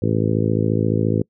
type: harmonic tone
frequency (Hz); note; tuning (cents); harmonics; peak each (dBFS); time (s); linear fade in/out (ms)
54.4; A1; -19; 2 / 3 / 4 / 5 / 6 / 7 / 8 / 9; -21 / -23 / -24 / -25 / -26 / -26 / -27 / -28; 0.02-1.22; 5
effects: noise-tail reverb RT60 0.1 s tail -26 dB re dry